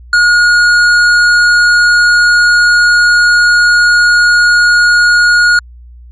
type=tone with hard clipping; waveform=sine; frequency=1439 Hz; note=F#6; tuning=49 cents flat; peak=-6 dBFS; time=0.13-5.59 s; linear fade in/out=2 ms; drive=9 dB; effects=added 60 Hz sine -31 dBFS peak until 6.11 s + MP3 48 kbps